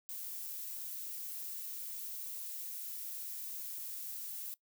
violet noise, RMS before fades -43 dBFS, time 0.09-4.54 s, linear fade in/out 0 ms, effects noise-tail reverb RT60 0.1 s tail -20 dB re dry

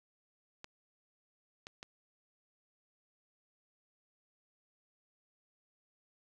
clicks, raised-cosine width 0.2 ms, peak -28 dBFS, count 3, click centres 0.644 / 1.669 / 1.829 s, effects none

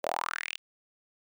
sawtooth tone with high-pass filter sweep, 40.94 Hz, E1, 11 cents flat, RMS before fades -34 dBFS, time 0.03-0.58 s, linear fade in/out 20 ms, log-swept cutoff 550 to 3200 Hz, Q 5.5, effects none

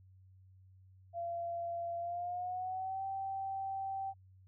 sine tone with pitch glide, 684 to 776.7 Hz, F5 to G5, -36 to -16 cents, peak -36 dBFS, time 1.13-4.14 s, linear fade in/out 50 ms, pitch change +220 cents, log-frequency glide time 1.99-3.04 s, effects added 94 Hz sine -58 dBFS peak until 4.47 s

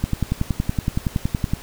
click train, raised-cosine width 5 ms, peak -7 dBFS, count 17, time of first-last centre 0.04-1.535 s, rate 10.7 Hz, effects pink hiss -40 dBFS RMS until 1.62 s

